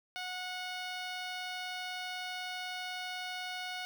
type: tone with notch filter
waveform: 10% pulse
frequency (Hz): 732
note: F#5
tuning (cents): -19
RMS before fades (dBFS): -40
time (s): 0.16-3.85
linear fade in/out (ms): 0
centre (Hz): 12000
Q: 0.7
effects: none

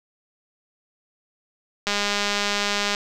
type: click train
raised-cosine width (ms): 0.2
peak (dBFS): -6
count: 221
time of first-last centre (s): 1.87-2.948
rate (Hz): 204
effects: none

